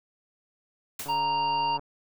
white noise with exponential decay, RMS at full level -32 dBFS, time 0.99-1.26 s, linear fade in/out 5 ms, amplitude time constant 57 ms
click train, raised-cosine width 1 ms, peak -27 dBFS, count 106, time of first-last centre 1.06-1.794 s, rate 143 Hz
harmonic tone, 931 Hz, A#5, 2 cents flat, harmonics 1 / 3 / 5, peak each -24 / -34 / -38 dBFS, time 1.08-1.78 s, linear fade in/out 20 ms
effects none

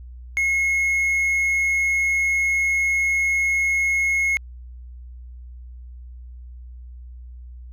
triangle tone, 2169 Hz, C#7, 38 cents flat, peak -16 dBFS, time 0.37-4.37 s, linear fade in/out 0 ms, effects added 61 Hz sine -36 dBFS peak until 7.72 s

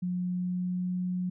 sine tone with pitch glide, 179.7 to 181.26 Hz, F3 to F#3, +50 to -35 cents, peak -28 dBFS, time 0.02-1.3 s, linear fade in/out 10 ms, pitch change +15 cents, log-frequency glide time 0.15-0.96 s, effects none

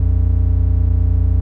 triangle tone pair together, 58.32 / 87.9 Hz, A#1 / F2, +1 / +12 cents, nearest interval perfect fifth, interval 711 cents, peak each -12 dBFS, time 0-1.41 s, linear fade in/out 5 ms, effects none

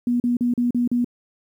sine tone bursts, 242.3 Hz, B3, 33 cents flat, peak -17 dBFS, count 6, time 0.07-1.045 s, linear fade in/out 2 ms, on 130 ms, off 39 ms, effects 9-bit

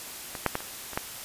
clicks, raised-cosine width 0.5 ms, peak -19 / -7 / -12 / -25 / -23 / -11 dBFS, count 6, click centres 0.352 / 0.463 / 0.554 / 0.605 / 0.933 / 0.975 s, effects white hiss -40 dBFS RMS until 1.24 s + resampled to 32000 Hz

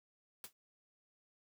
white noise with exponential decay, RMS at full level -43 dBFS, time 0.44-0.53 s, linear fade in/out 1 ms, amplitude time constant 18 ms, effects none

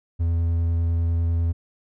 triangle tone with vibrato, 83.9 Hz, E2, 31 cents sharp, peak -17 dBFS, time 0.19-1.53 s, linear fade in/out 20 ms, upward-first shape triangle, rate 10 Hz, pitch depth 11 cents each way, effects none

